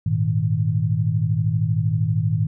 sine chord, Ab suspended second, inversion none, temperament equal with one note detuned, 103.83 / 116.54 / 157.01 Hz, Ab2 / Bb2 / Eb3, 0 / 0 / +16 cents, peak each -22 dBFS, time 0.06-2.47 s, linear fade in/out 5 ms, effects none

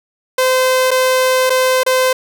sawtooth tone with dropouts, 515 Hz, C5, 28 cents flat, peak -7 dBFS, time 0.38-2.13 s, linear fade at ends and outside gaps 5 ms, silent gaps 0.908-0.913 / 1.497-1.502 / 1.834-1.863 s, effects none

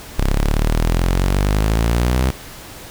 sawtooth exponential sweep, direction up, 32.7 to 66 Hz, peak -10 dBFS, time 0.18-2.31 s, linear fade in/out 10 ms, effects pink hiss -36 dBFS RMS until 2.9 s

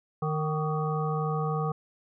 harmonic tone with a mistuned harmonic, 153.9 Hz, D#3, 19 cents flat, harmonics 1 / 3 / 5 / 7 / 8, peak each -28 / -33 / -35 / -36 / -37 dBFS, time 0.22-1.72 s, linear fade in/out 5 ms, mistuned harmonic 7, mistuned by +80 cents, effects none

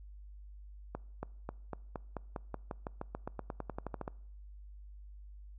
accelerating click train, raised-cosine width 1 ms, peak -24 dBFS, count 22, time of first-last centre 0.95-4.079 s, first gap 280 ms, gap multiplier 0.93, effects noise-tail reverb RT60 0.7 s tail -24 dB re dry + added 50 Hz sine -48 dBFS peak until 5.58 s

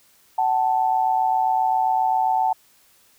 sine tone pair together, 752.5 / 880 Hz, F#5 / A5, +29 / 0 cents, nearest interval minor third, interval 271 cents, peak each -20 dBFS, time 0.38-2.53 s, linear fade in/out 5 ms, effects white hiss -57 dBFS RMS until 3.18 s

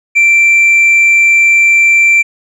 sine tone with tanh clipping, 2349 Hz, D7, in tune, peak -5 dBFS, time 0.15-2.23 s, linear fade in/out 20 ms, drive 2 dB, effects none

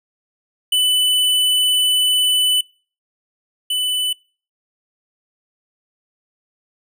square tone pair in turn, 2994 / 2994 Hz, F#7 / F#7, +20 / +20 cents, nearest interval unison, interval 0 cents, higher neither, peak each -14 / -18 dBFS, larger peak first, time 0.72-2.61 / 3.7-4.13 s, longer first, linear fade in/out 5 ms, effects noise-tail reverb RT60 0.4 s tail -25 dB re dry

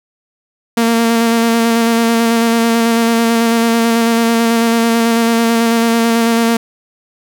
sawtooth tone with vibrato, 230.3 Hz, A#3, 21 cents flat, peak -6 dBFS, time 0.77-6.57 s, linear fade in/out 5 ms, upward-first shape square, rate 9.1 Hz, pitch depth 15 cents each way, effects none

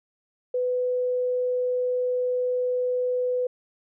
sine tone, 499.1 Hz, B4, 18 cents sharp, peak -22 dBFS, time 0.54-3.47 s, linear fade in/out 5 ms, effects none

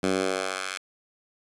10% pulse tone with high-pass filter sweep, 94.5 Hz, F#2, 37 cents sharp, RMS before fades -28 dBFS, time 0.03-0.78 s, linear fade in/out 5 ms, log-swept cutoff 190 to 1900 Hz, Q 0.99, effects resampled to 24000 Hz

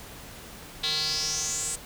square tone with band-pass filter sweep, 153.6 Hz, D#3, 22 cents flat, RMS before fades -29 dBFS, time 0.83-1.76 s, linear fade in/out 10 ms, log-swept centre 3800 to 8400 Hz, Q 6.1, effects pink hiss -44 dBFS RMS until 1.85 s

